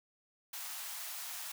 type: high-pass noise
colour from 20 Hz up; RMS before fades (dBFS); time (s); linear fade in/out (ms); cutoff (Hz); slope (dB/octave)
white; -43; 0.53-1.52; 5; 660; 48
effects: none